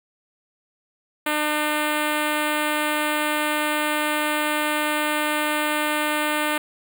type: tone with notch filter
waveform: 5% pulse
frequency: 301.6 Hz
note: D4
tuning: 46 cents sharp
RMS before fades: -23 dBFS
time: 1.26-6.58 s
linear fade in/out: 5 ms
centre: 5400 Hz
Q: 0.62
effects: none